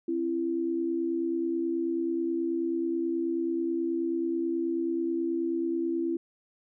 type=tone pair together; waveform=sine; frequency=266.6 / 335.9 Hz; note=C4 / E4; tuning=+33 / +33 cents; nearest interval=major third; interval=400 cents; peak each=-33 / -27 dBFS; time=0.08-6.17 s; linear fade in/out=5 ms; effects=none